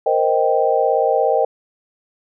sine chord, C minor seventh, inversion third, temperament equal, 466.2 / 523.3 / 622.3 / 784 Hz, Bb4 / C5 / Eb5 / G5, 0 / 0 / 0 / 0 cents, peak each -19 dBFS, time 0.06-1.45 s, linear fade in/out 5 ms, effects none

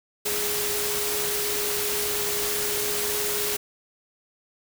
sine tone in noise, 415.3 Hz, G#4, in tune, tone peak -31 dBFS, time 0.25-3.57 s, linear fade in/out 10 ms, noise white, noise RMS -27 dBFS, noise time 0.25-3.57 s, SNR -7 dB, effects none

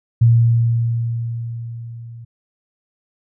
sine tone with level ramp, 116.54 Hz, A#2, in tune, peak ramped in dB -7 to -33 dBFS, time 0.21-2.25 s, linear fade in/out 10 ms, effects none

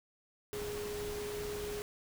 sine tone in noise, 415.3 Hz, G#4, in tune, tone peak -38 dBFS, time 0.53-1.82 s, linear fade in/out 0 ms, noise pink, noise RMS -44 dBFS, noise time 0.53-1.82 s, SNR +3 dB, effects none

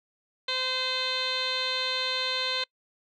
10% pulse tone with low-pass filter, 515 Hz, C5, 28 cents flat, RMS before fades -29 dBFS, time 0.48-2.64 s, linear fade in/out 5 ms, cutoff 4000 Hz, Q 9.8, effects noise-tail reverb RT60 0.1 s tail -26 dB re dry

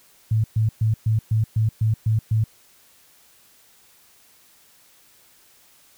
sine tone bursts, 110 Hz, A2, in tune, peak -16 dBFS, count 9, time 0.31-2.44 s, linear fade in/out 5 ms, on 130 ms, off 120 ms, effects white hiss -55 dBFS RMS until 5.97 s

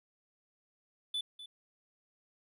triangle tone with echo, 3486 Hz, A7, 17 cents flat, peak -31 dBFS, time 1.14-1.21 s, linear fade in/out 5 ms, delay 250 ms, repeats 1, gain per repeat -13 dB, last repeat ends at 1.46 s, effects none

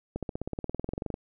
accelerating click train, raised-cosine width 2 ms, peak -19 dBFS, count 20, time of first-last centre 0.16-1.141 s, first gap 67 ms, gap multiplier 0.97, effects none

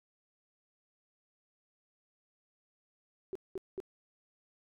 sine tone bursts, 380 Hz, F#4, 46 cents sharp, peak -35 dBFS, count 3, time 3.33-3.802 s, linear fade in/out 0 ms, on 24 ms, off 200 ms, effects none

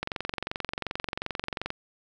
click train, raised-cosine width 0.3 ms, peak -14 dBFS, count 39, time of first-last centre 0.03-1.704 s, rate 22.7 Hz, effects none

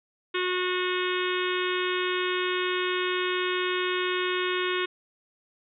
harmonic tone, 364.4 Hz, F#4, 26 cents flat, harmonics 1 / 3 / 4 / 5 / 6 / 7 / 8 / 9 / 10, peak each -28 / -33 / -34 / -35 / -36 / -36 / -37 / -38 / -38 dBFS, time 0.34-4.86 s, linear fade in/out 10 ms, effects none

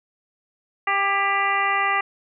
harmonic tone with a mistuned harmonic, 395.6 Hz, G4, 16 cents sharp, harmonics 1 / 2 / 3 / 4 / 5 / 6 / 7, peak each -35 / -25 / -23 / -33 / -23 / -30 / -31 dBFS, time 0.87-2.01 s, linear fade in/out 5 ms, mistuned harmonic 4, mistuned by +46 cents, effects none

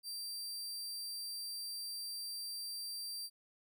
sawtooth tone, 4700 Hz, D8, 1 cent sharp, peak -38 dBFS, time 0.03-3.3 s, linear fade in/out 50 ms, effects none

